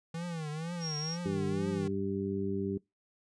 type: tone with vibrato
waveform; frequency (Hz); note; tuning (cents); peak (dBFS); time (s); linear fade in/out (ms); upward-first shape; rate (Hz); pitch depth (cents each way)
square; 161.9; E3; -31; -36; 0.14-1.88; 5; triangle; 2.1; 160
type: tone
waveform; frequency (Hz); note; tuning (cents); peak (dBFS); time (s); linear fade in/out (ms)
sine; 5588; F8; 0; -36; 0.8-1.18; 50
type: harmonic tone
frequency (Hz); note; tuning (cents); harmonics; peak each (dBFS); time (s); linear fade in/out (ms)
98; G2; 0; 1 / 2 / 3 / 4; -40 / -35 / -38 / -35; 1.25-2.78; 10
effects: noise-tail reverb RT60 0.2 s tail -24 dB re dry + resampled to 22050 Hz